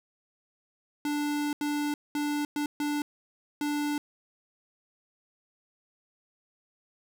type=tone bursts at uneven times; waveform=square; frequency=293.7 Hz; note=D4; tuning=in tune; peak=-28 dBFS; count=6; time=1.05-1.53 / 1.61-1.94 / 2.15-2.45 / 2.56-2.66 / 2.8-3.02 / 3.61-3.98 s; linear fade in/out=2 ms; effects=none